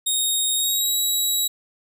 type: tone with pitch glide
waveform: 15% pulse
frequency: 3729 to 3872 Hz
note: A#7 to B7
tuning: 0 to -35 cents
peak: -13 dBFS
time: 0.06-1.48 s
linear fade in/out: 10 ms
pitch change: +65 cents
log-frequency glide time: 0.56-0.96 s
effects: none